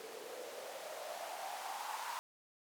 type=noise with band-pass filter sweep; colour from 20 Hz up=blue; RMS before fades=-45 dBFS; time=0-2.19 s; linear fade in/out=0 ms; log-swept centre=430 to 970 Hz; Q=5.6; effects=none